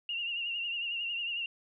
sine tone with vibrato, 2794 Hz, F7, in tune, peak -32 dBFS, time 0.09-1.46 s, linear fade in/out 2 ms, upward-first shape triangle, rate 11 Hz, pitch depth 65 cents each way, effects none

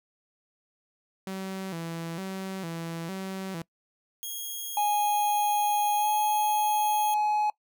sawtooth tone with vibrato, 178.1 Hz, F3, 34 cents sharp, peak -29 dBFS, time 1.27-3.62 s, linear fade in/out 2 ms, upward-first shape square, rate 1.1 Hz, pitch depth 120 cents each way
5% pulse tone, 3274 Hz, G#7, 25 cents flat, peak -25 dBFS, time 4.23-7.14 s, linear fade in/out 0 ms
triangle tone with pitch glide, 830.6 to 844.1 Hz, G#5 to G#5, 0 to +28 cents, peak -21 dBFS, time 4.77-7.5 s, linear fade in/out 2 ms, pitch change +28 cents, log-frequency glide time 5.97-6.07 s
effects noise-tail reverb RT60 0.1 s tail -23 dB re dry

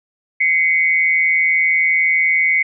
sine tone pair together, 2057 / 2217 Hz, C7 / C#7, -30 / 0 cents, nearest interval minor second, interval 130 cents, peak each -15 dBFS, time 0.4-2.63 s, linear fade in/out 10 ms, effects none

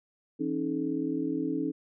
sine tone cluster, 167.9 / 270.9 / 310.3 / 430.8 Hz, E3 / C#4 / D#4 / A4, +32 / -40 / -5 / -37 cents, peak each -40 / -31 / -31 / -37 dBFS, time 0.39-1.72 s, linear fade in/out 20 ms, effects none

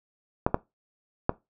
clicks, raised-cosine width 1 ms, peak -7 dBFS, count 3, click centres 0.465 / 0.544 / 1.294 s, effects noise-tail reverb RT60 0.2 s tail -19 dB re dry

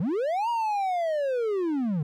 triangle linear two-way sweep, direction up then down, 140.5 to 958 to 140.5 Hz, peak -22 dBFS, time 0-2.03 s, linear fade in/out 5 ms, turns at 0.49 s, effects none

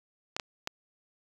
clicks, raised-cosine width 0.2 ms, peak -15 dBFS, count 3, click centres 0.365 / 0.398 / 0.674 s, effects high-pass 60 Hz 12 dB/octave + 7-bit

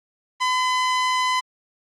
sawtooth tone, 1013 Hz, B5, 44 cents sharp, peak -15 dBFS, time 0.4-1.41 s, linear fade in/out 20 ms, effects low-pass 6000 Hz 12 dB/octave + AAC 64 kbps

